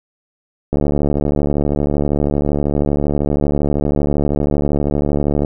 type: click train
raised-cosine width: 2 ms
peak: -4 dBFS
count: 344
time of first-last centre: 0.73-5.448 s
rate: 72.7 Hz
effects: none